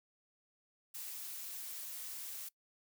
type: noise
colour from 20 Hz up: blue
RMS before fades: -45 dBFS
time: 0.94-2.49 s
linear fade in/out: 10 ms
effects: noise-tail reverb RT60 0.1 s tail -22 dB re dry